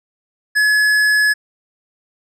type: tone with tanh clipping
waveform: sine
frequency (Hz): 1700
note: G#6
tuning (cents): +40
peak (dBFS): -13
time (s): 0.55-1.34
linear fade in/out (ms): 20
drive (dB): 13
effects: none